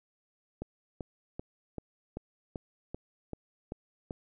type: click train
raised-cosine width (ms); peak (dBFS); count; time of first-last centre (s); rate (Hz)
2; -24; 10; 0.62-4.108; 2.58
effects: none